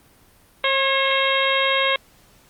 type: harmonic tone with a mistuned harmonic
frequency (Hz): 539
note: C#5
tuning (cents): -49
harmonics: 1 / 2 / 3 / 4 / 5 / 6 / 7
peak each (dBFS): -23 / -24 / -26 / -23 / -27 / -25 / -27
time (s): 0.64-1.96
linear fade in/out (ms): 2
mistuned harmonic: 3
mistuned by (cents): +32
effects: pink hiss -54 dBFS RMS until 2.49 s + Opus 32 kbps